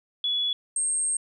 sine tone pair in turn, 3400 / 8472 Hz, G#7 / C9, +40 / +21 cents, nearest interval octave + major third, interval 1581 cents, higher second, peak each -23 dBFS, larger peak neither, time 0.24-0.53 / 0.76-1.17 s, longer second, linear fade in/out 2 ms, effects none

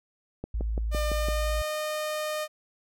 click train, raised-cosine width 2 ms, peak -20 dBFS, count 6, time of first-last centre 0.44-1.286 s, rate 5.91 Hz
sine tone, 55 Hz, A1, in tune, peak -26 dBFS, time 0.54-1.62 s, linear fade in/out 5 ms
sawtooth tone with pitch glide, 602 to 611.8 Hz, D5 to D#5, +43 to -29 cents, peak -25 dBFS, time 0.91-2.48 s, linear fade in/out 50 ms, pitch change +28 cents, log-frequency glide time 1.06-1.55 s
effects none

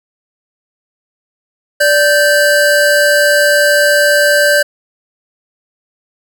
square tone pair together, 584 / 1559.1 Hz, D5 / G6, -10 / -10 cents, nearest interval octave + perfect fourth, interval 1700 cents, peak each -11 dBFS, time 1.8-4.63 s, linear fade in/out 10 ms, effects none

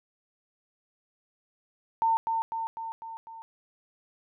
sine tone with echo, 905 Hz, A5, 48 cents sharp, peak -21 dBFS, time 2.02-2.17 s, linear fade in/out 0 ms, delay 250 ms, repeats 5, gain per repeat -4 dB, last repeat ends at 3.42 s, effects none

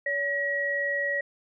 sine tone pair together, 567.5 / 1909 Hz, C#5 / A#6, +41 / +41 cents, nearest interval octave + major sixth, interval 2100 cents, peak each -31 / -26 dBFS, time 0.06-1.21 s, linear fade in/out 5 ms, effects none

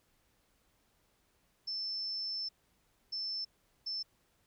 sine tone bursts at uneven times, 5300 Hz, E8, 9 cents sharp, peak -35 dBFS, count 3, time 1.67-2.49 / 3.12-3.45 / 3.86-4.03 s, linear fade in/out 10 ms, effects pink hiss -73 dBFS RMS until 4.46 s

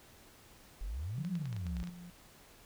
sine exponential two-way sweep, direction up then down, 38.89 to 196 to 56.8 Hz, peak -36 dBFS, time 0.81-1.83 s, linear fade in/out 0 ms, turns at 1.3 s
sine tone with tremolo, 175.6 Hz, F3, 10 cents sharp, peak -39 dBFS, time 1.18-2.1 s, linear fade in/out 0 ms, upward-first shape square, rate 2.1 Hz, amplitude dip 60%
clicks, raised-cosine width 0.2 ms, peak -32 dBFS, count 10, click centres 1.249 / 1.354 / 1.456 / 1.528 / 1.565 / 1.667 / 1.768 / 1.801 / 1.839 / 1.873 s
effects pink hiss -59 dBFS RMS until 2.65 s

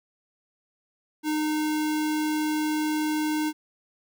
sine tone with sample-and-hold, 306.6 Hz, D#4, 25 cents flat, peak -23 dBFS, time 1.23-3.53 s, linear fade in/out 50 ms, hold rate 1225 Hz, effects none

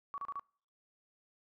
sine tone bursts, 1129 Hz, C#6, 31 cents sharp, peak -37 dBFS, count 4, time 0.14-0.395 s, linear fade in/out 0 ms, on 39 ms, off 33 ms, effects noise-tail reverb RT60 0.5 s tail -25 dB re dry

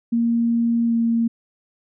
sine tone with pitch glide, 233.1 to 230.8 Hz, A#3 to A#3, 0 to -17 cents, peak -16 dBFS, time 0.12-1.28 s, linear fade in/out 10 ms, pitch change -17 cents, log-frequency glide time 0.86-0.94 s, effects none

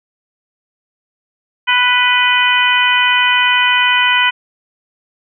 harmonic tone with a mistuned harmonic, 494.3 Hz, B4, 1 cent sharp, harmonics 2 / 3 / 4 / 5 / 6, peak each -16 / -16 / -16 / -16 / -16 dBFS, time 1.67-4.31 s, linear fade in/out 20 ms, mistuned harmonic 6, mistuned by +33 cents, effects none

